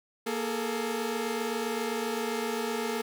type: tone cluster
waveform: sawtooth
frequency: 234.1 / 421 / 448.7 Hz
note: A#3 / G#4 / A4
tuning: +8 / +24 / +34 cents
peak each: -30 dBFS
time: 0.26-3.02 s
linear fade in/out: 10 ms
effects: none

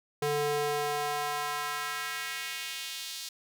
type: tone with high-pass filter sweep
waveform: square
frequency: 146.83 Hz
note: D3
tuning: in tune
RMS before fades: -33 dBFS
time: 0.22-3.29 s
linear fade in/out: 5 ms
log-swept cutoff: 330 to 4300 Hz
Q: 1.5
effects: none

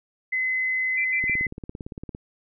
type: tone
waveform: sine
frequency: 2037 Hz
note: C7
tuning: 47 cents flat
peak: -22 dBFS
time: 0.32-1.47 s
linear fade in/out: 10 ms
type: tone bursts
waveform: sine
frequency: 2349 Hz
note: D7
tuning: in tune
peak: -25 dBFS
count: 3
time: 0.97-1.353 s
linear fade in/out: 10 ms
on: 79 ms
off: 73 ms
type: click train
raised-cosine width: 3 ms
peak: -22 dBFS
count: 17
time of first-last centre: 1.24-2.149 s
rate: 17.6 Hz
effects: none

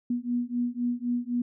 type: beating tone pair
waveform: sine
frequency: 240.6 / 244.5 Hz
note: B3 / B3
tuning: -45 / -17 cents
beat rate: 3.9 Hz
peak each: -29 dBFS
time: 0.1-1.42 s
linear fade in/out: 5 ms
effects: none

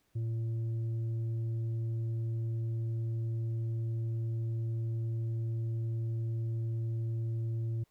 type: tone with tanh clipping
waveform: triangle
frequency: 113.9 Hz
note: A#2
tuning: 40 cents flat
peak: -32 dBFS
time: 0.15-7.84 s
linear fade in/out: 10 ms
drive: 9 dB
effects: pink hiss -74 dBFS RMS until 7.9 s

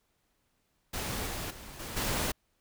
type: noise with level steps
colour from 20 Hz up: pink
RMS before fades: -35 / -37 / -47 / -40 / -31 dBFS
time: 0.93-2.32 s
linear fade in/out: 10 ms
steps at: 1.26 / 1.5 / 1.79 / 1.96 s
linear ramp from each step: 10 ms
effects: pink hiss -75 dBFS RMS until 2.6 s

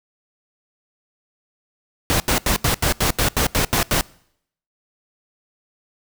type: noise bursts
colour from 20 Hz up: pink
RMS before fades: -18 dBFS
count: 11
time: 2.1-4.01 s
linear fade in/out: 0 ms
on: 100 ms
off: 81 ms
effects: noise-tail reverb RT60 0.7 s tail -24 dB re dry

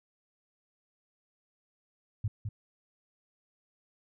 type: tone with echo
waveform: sine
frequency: 105.4 Hz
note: G#2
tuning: 26 cents sharp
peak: -27 dBFS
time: 2.24-2.28 s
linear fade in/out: 5 ms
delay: 210 ms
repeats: 1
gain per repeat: -5 dB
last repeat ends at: 2.49 s
effects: none

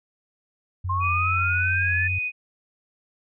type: tone with vibrato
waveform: sine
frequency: 90.3 Hz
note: F#2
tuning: 42 cents flat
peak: -25 dBFS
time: 0.84-2.19 s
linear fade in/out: 10 ms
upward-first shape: triangle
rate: 2.5 Hz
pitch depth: 36 cents each way
type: linear sweep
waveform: sine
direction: up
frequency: 1046.5 to 1772 Hz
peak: -23 dBFS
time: 0.89-2.08 s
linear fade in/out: 10 ms
type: tone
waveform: sine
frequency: 2489 Hz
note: D#7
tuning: in tune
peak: -24 dBFS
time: 1-2.32 s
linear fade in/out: 50 ms
effects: none

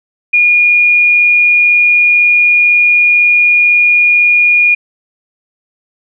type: tone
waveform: sine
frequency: 2434 Hz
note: D#7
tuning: 39 cents flat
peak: -5 dBFS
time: 0.33-4.75 s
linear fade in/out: 10 ms
effects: none

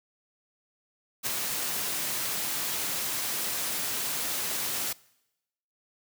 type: noise with ADSR envelope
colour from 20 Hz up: white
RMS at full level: -27 dBFS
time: 1.23-4.93 s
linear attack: 38 ms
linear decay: 4 ms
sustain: -4 dB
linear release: 6 ms
effects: noise-tail reverb RT60 0.9 s tail -23 dB re dry + high-pass 100 Hz 12 dB/octave

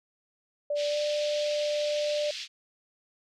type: tone with pitch glide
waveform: sine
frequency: 585 to 593.2 Hz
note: D5 to D5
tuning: -7 to +17 cents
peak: -26 dBFS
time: 0.7-2.31 s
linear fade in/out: 5 ms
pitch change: +24 cents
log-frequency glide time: 0.86-0.97 s
type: band-pass noise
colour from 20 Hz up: pink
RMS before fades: -38 dBFS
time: 0.75-2.48 s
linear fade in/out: 50 ms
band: 2700 to 5100 Hz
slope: 24 dB/octave
effects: none

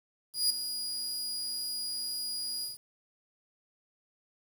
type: tone with ADSR envelope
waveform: sawtooth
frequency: 4886 Hz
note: D#8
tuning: 32 cents flat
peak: -20 dBFS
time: 0.33-2.79 s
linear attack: 170 ms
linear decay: 7 ms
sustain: -11 dB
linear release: 150 ms
effects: 8-bit

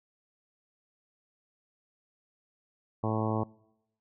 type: harmonic tone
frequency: 109.6 Hz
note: A2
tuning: 6 cents flat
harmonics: 1 / 2 / 3 / 4 / 5 / 6 / 7 / 8 / 9 / 10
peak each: -31 / -34 / -36 / -37 / -38 / -39 / -39 / -40 / -41 / -41 dBFS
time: 3.03-3.44 s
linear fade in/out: 10 ms
effects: noise-tail reverb RT60 0.9 s tail -25 dB re dry

